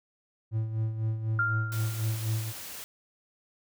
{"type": "tone with tremolo", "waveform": "triangle", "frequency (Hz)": 110.6, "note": "A2", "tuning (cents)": 9, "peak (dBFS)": -23, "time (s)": [0.51, 2.53], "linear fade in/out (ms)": 50, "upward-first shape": "sine", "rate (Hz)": 4, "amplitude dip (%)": 60}
{"type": "tone with exponential decay", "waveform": "sine", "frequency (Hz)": 1395, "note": "F6", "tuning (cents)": -2, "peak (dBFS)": -22, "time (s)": [1.39, 2.18], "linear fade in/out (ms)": 2, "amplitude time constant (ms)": 170}
{"type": "noise", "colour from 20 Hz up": "white", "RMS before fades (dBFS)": -41, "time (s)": [1.72, 2.84], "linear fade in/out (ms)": 0}
{"effects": []}